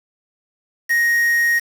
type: tone with quantisation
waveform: triangle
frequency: 1873 Hz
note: A#6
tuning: 8 cents sharp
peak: -12 dBFS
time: 0.89-1.6 s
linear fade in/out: 20 ms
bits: 5
effects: none